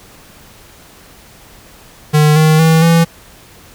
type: tone with pitch steps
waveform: square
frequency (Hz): 151.4 / 156.29 / 161.33 / 166.54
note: D#3 / D#3 / E3 / E3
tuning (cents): -47 / +8 / -37 / +18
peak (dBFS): -7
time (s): 2.13-3.05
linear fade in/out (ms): 20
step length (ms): 230
effects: pink hiss -41 dBFS RMS until 3.74 s